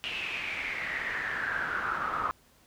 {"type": "noise with band-pass filter sweep", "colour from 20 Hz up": "brown", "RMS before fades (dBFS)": -33, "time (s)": [0.04, 2.31], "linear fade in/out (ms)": 0, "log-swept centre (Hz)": [2800, 1200], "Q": 7.4, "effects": ["pink hiss -62 dBFS RMS until 2.66 s"]}